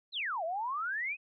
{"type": "exponential two-way sweep", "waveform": "sine", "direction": "down then up", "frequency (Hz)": [4263, 629, 2587], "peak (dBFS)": -32, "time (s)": [0.12, 1.17], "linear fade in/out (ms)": 50, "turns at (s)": 0.44, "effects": []}